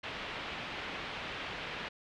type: low-pass noise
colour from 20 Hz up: white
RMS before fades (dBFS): -41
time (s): 0.03-1.89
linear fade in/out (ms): 10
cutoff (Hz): 3200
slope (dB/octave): 24
effects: none